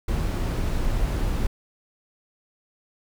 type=noise; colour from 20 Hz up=brown; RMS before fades=-24 dBFS; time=0.08-1.47 s; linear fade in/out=5 ms; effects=none